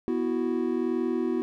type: chord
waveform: triangle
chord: B suspended fourth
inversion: none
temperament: equal with one note detuned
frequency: 246.9 / 329.6 / 371.3 Hz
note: B3 / E4 / F#4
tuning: 0 / 0 / +6 cents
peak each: -27 dBFS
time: 0.08-1.42 s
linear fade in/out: 0 ms
effects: none